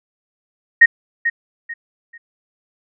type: tone with echo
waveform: sine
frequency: 1864.7 Hz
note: A#6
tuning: in tune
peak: -3 dBFS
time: 0.81-0.86 s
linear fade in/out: 10 ms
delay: 440 ms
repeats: 3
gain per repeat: -11 dB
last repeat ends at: 2.18 s
effects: none